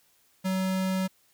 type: tone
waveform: square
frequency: 188.4 Hz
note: F#3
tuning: 32 cents sharp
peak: -26 dBFS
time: 0.44-1.08 s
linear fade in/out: 20 ms
effects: white hiss -65 dBFS RMS until 1.33 s

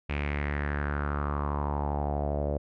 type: tone with low-pass filter sweep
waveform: sawtooth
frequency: 72.5 Hz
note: D2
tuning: 22 cents flat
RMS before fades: -30 dBFS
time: 0.09-2.58 s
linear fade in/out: 10 ms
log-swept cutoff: 2500 to 560 Hz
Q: 4.8
effects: none

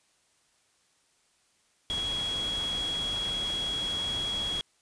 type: tone in noise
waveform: sine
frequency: 3322 Hz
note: G#7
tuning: in tune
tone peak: -29 dBFS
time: 1.9-4.61 s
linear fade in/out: 0 ms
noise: pink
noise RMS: -39 dBFS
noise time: 1.9-4.61 s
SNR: +7 dB
effects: white hiss -68 dBFS RMS until 4.81 s + resampled to 22050 Hz

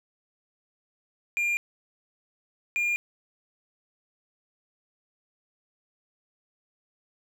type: tone pair in turn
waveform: triangle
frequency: 2400 / 2411 Hz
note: D7 / D7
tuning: +37 / +45 cents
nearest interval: unison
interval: 8 cents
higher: second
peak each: -22 dBFS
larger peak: neither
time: 1.37-1.57 / 2.76-2.96 s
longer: neither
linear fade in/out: 0 ms
effects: none

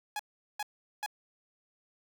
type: tone bursts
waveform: sawtooth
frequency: 837 Hz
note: G#5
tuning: 13 cents sharp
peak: -29 dBFS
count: 3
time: 0.16-1.062 s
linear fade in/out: 2 ms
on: 34 ms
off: 400 ms
effects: none

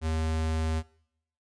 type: tone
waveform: square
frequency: 79.7 Hz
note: D#2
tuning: 42 cents sharp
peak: -27 dBFS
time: 0.01-0.83 s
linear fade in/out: 50 ms
effects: noise-tail reverb RT60 0.7 s tail -22 dB re dry + resampled to 22050 Hz

